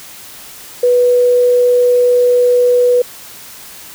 sine tone, 491.4 Hz, B4, 9 cents flat, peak -7 dBFS, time 0.83-3.02 s, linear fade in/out 5 ms, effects white hiss -34 dBFS RMS until 3.94 s

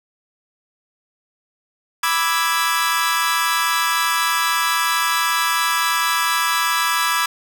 sawtooth chord, E dominant seventh, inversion second, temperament equal, 987.8 / 1174.7 / 1318.5 / 1661.2 Hz, B5 / D6 / E6 / G#6, 0 / 0 / 0 / 0 cents, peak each -19 dBFS, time 2.03-7.26 s, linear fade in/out 5 ms, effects none

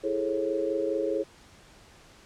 sine chord, A major seventh, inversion second, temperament equal with one note detuned, 329.6 / 415.3 / 440 / 544.2 Hz, E4 / G#4 / A4 / C#5, 0 / 0 / 0 / -32 cents, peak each -32 / -30 / -33 / -30 dBFS, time 0.03-1.24 s, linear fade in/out 20 ms, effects pink hiss -54 dBFS RMS until 2.25 s + low-pass 8000 Hz 12 dB/octave

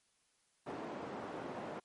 white band-pass noise, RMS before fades -44 dBFS, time 0.66-1.8 s, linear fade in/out 10 ms, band 190 to 710 Hz, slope 12 dB/octave, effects white hiss -75 dBFS RMS until 1.84 s + MP3 48 kbps

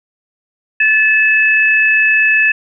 sine tone pair together, 1736 / 2601 Hz, A6 / E7, -24 / -24 cents, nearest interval perfect fifth, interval 700 cents, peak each -11 dBFS, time 0.8-2.52 s, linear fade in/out 5 ms, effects none

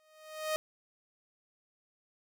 sawtooth tone with exponential growth, 622.3 Hz, D#5, in tune, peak -24 dBFS, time 0-0.56 s, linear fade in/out 0 ms, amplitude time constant 120 ms, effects none

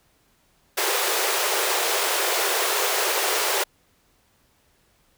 pink high-pass noise, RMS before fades -23 dBFS, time 0.77-3.64 s, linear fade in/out 10 ms, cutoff 360 Hz, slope 96 dB/octave, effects pink hiss -63 dBFS RMS until 5.17 s

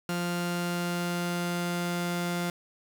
sawtooth tone pair together, 174.61 / 698.4 Hz, F3 / F5, 0 / 0 cents, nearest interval 2 octaves, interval 2400 cents, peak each -25 / -30 dBFS, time 0.09-2.5 s, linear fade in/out 2 ms, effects 10-bit

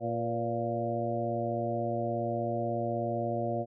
harmonic tone with a mistuned harmonic, 116.54 Hz, A#2, in tune, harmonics 1 / 2 / 3 / 4 / 5 / 6, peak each -36 / -37 / -37 / -39 / -34 / -35 dBFS, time 0-3.66 s, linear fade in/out 50 ms, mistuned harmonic 4, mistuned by +65 cents, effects none

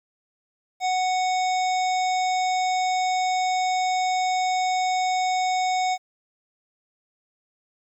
harmonic tone, 740 Hz, F#5, in tune, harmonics 1 / 3 / 5 / 7 / 9 / 10, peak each -21 / -31 / -35 / -38 / -40 / -41 dBFS, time 0.8-5.98 s, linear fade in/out 50 ms, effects 10-bit

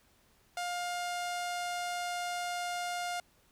sawtooth tone with low-pass filter, 707 Hz, F5, 21 cents sharp, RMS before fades -36 dBFS, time 0.57-3.2 s, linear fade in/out 2 ms, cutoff 9800 Hz, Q 1, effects pink hiss -67 dBFS RMS until 3.51 s

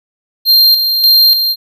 square tone with tremolo, 4186 Hz, C8, in tune, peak -5 dBFS, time 0.45-1.56 s, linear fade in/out 50 ms, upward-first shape square, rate 1.7 Hz, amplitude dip 50%, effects none

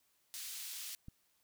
pink high-pass noise, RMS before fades -45 dBFS, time 0.34-0.95 s, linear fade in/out 0 ms, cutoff 3700 Hz, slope 12 dB/octave
click, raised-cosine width 5 ms, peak -36 dBFS, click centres 1.084 s
effects white hiss -75 dBFS RMS until 1.43 s

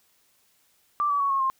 sine tone with pitch steps, 1174.7 / 1145.2 / 1116.5 / 1088.5 / 1061.1 Hz, D6 / D6 / C#6 / C#6 / C6, 0 / -44 / +12 / -32 / +24 cents, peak -21 dBFS, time 1-1.5 s, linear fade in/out 0 ms, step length 100 ms, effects white hiss -65 dBFS RMS until 1.59 s

